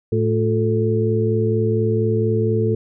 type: harmonic tone with a mistuned harmonic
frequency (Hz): 110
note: A2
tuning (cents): 0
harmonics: 1 / 2 / 3 / 4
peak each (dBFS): -19 / -24 / -24 / -20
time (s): 0.12-2.75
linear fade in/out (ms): 5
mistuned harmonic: 3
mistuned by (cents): +130
effects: none